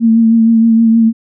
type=tone with vibrato; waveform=sine; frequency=226.8 Hz; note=A#3; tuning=47 cents flat; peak=-5 dBFS; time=0-1.13 s; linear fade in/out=50 ms; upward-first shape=triangle; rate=6.4 Hz; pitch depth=32 cents each way; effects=none

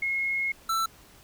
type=tone pair in turn; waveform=sine / square; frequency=2163 / 1332.2 Hz; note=C#7 / E6; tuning=-43 / +18 cents; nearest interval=minor sixth; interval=839 cents; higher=first; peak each=-25 dBFS; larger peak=neither; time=0.02-0.52 / 0.69-0.86 s; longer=first; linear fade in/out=5 ms; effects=pink hiss -54 dBFS RMS until 1.23 s

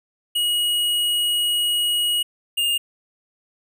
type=tone pair in turn; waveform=square; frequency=2900 / 2827 Hz; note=F#7 / F7; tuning=-35 / +20 cents; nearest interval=unison; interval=45 cents; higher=first; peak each=-19 dBFS; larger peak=neither; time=0.35-2.23 / 2.57-2.78 s; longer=first; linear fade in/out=10 ms; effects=none

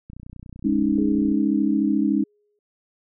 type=click train; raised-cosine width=5 ms; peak=-27 dBFS; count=38; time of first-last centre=0.1-1.317 s; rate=30.4 Hz
type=chord; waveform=sine; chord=Ab suspended fourth; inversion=none; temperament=equal; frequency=207.7 / 277.2 / 311.1 Hz; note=Ab3 / Db4 / Eb4; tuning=0 / 0 / 0 cents; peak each=-22 dBFS; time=0.64-2.24 s; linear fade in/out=10 ms
type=tone with exponential decay; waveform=sine; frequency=415.3 Hz; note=G#4; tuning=in tune; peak=-28 dBFS; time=0.98-2.59 s; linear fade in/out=2 ms; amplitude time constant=350 ms
effects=none

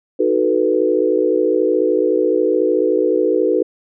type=chord; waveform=sine; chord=B dominant seventh; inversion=first; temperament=equal; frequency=311.1 / 370 / 440 / 493.9 Hz; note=D#4 / F#4 / A4 / B4; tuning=0 / 0 / 0 / 0 cents; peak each=-20 / -18 / -18 / -18 dBFS; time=0.19-3.63 s; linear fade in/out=10 ms; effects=none

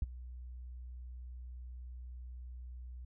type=tone with ADSR envelope; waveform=sine; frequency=61.74 Hz; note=B1; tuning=in tune; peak=-26 dBFS; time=0.02-3.05 s; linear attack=3 ms; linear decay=24 ms; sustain=-18 dB; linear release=6 ms; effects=none

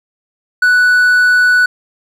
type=tone; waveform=triangle; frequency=1482 Hz; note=F#6; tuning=2 cents sharp; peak=-5 dBFS; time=0.62-1.66 s; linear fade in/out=5 ms; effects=none

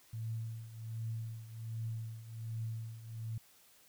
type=tone with tremolo; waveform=sine; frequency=112.7 Hz; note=A2; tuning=42 cents sharp; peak=-35 dBFS; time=0.13-3.38 s; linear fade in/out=5 ms; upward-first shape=triangle; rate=1.3 Hz; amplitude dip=80%; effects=white hiss -64 dBFS RMS until 3.88 s

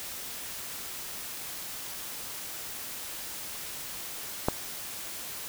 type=click; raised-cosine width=1 ms; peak=-9 dBFS; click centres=4.485 s; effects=white hiss -39 dBFS RMS until 5.48 s

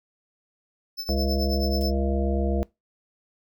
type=tone with tremolo; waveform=square; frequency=5274 Hz; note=E8; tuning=in tune; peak=-28 dBFS; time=0.97-1.92 s; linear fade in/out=20 ms; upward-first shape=triangle; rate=9.3 Hz; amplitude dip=90%
type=harmonic tone; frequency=67.9 Hz; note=C#2; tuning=35 cents flat; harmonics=1 / 3 / 5 / 7 / 9 / 10; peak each=-24 / -29 / -31 / -32 / -34 / -34 dBFS; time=1.09-2.63 s; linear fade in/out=0 ms
type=noise with exponential decay; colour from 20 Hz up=blue; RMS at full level=-39 dBFS; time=1.81-1.9 s; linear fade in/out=0 ms; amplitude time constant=18 ms
effects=noise-tail reverb RT60 0.2 s tail -22 dB re dry

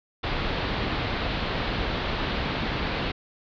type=low-pass noise; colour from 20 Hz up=pink; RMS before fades=-28 dBFS; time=0.23-3.12 s; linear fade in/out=10 ms; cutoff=4300 Hz; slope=48 dB/octave; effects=none

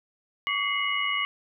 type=tone cluster; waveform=sine; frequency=1139 / 2063 / 2164 / 2915 Hz; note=C#6 / C7 / C#7 / F#7; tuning=+47 / -25 / -42 / -26 cents; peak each=-30 dBFS; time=0.47-1.25 s; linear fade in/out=0 ms; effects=none

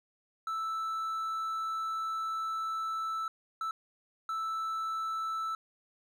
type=tone bursts at uneven times; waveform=triangle; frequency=1318.5 Hz; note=E6; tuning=in tune; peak=-30 dBFS; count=3; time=0.47-3.28 / 3.61-3.71 / 4.29-5.55 s; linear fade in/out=2 ms; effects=none

